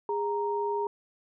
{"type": "tone pair together", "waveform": "sine", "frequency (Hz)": [409.9, 932.3], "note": ["G#4", "A#5"], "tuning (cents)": [-23, 0], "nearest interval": "octave + major second", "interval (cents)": 1423, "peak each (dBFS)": [-29, -30], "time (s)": [0.09, 0.87], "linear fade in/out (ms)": 2, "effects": []}